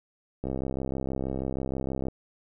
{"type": "click train", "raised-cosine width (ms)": 2, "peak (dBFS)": -18, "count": 110, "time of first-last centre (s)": [0.44, 2.084], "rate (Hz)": 66.3, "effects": []}